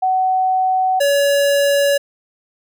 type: tone pair in turn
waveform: sine / square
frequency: 750 / 565.9 Hz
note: F#5 / C#5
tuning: +23 / +36 cents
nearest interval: perfect fourth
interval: 487 cents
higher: first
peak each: -13 dBFS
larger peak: neither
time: 0.02-1 / 1-1.98 s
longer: neither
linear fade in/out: 10 ms
effects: none